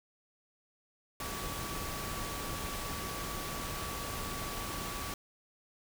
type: tone in noise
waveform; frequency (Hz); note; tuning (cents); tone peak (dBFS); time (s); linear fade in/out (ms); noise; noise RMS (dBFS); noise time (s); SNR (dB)
sine; 1143; D6; -47; -44; 1.2-5.14; 2; pink; -39; 1.2-5.14; -8
effects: none